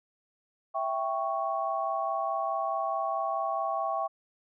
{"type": "chord", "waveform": "sine", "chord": "C# diminished", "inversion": "first", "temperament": "equal", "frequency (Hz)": [659.3, 784, 1108.7], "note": ["E5", "G5", "C#6"], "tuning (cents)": [0, 0, 0], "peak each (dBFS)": -32, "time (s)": [0.74, 4.08], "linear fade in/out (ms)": 20, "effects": []}